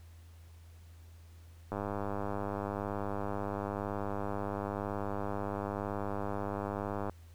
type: click train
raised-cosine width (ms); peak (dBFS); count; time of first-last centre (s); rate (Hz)
1; -22; 544; 1.72-7.096; 101
effects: added 83 Hz sine -51 dBFS peak until 7.34 s + pink hiss -65 dBFS RMS until 7.34 s